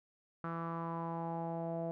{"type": "tone with low-pass filter sweep", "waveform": "sawtooth", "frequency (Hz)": 166.5, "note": "E3", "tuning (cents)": 18, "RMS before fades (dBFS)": -39, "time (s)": [0.44, 1.91], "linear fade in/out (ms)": 0, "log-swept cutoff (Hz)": [1300, 640], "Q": 5, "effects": []}